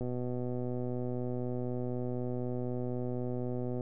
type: click train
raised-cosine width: 2 ms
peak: -24 dBFS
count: 472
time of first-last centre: 0.01-3.808 s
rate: 124 Hz
effects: none